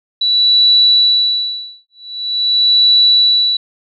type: tone with tremolo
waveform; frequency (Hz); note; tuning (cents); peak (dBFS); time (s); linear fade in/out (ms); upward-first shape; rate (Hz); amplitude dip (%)
sine; 3943; B7; -4; -6; 0.21-3.57; 5; sine; 0.45; 100
effects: none